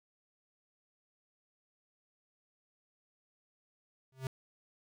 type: tone with exponential growth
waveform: square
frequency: 131.7 Hz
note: C3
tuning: 12 cents sharp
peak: -32 dBFS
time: 4.12-4.27 s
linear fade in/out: 2 ms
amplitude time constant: 31 ms
effects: none